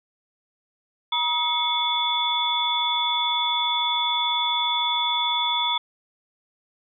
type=tone cluster; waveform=sine; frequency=956 / 1264 / 2192 / 3453 Hz; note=A#5 / D#6 / C#7 / A7; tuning=+43 / +27 / -20 / -33 cents; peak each=-25 / -32 / -32 / -23 dBFS; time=1.12-5.78 s; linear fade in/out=5 ms; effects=none